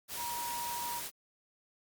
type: tone in noise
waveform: sine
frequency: 953 Hz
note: A#5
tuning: 38 cents sharp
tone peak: -37 dBFS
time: 0.16-1.02 s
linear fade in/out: 50 ms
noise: white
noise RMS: -40 dBFS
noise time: 0.08-1.11 s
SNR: 0 dB
effects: Opus 48 kbps